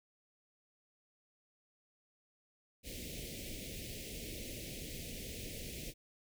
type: band-stop noise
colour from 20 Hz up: pink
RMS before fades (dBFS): -45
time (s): 2.83-5.94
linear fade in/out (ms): 50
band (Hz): 600 to 2100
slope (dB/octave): 48
effects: none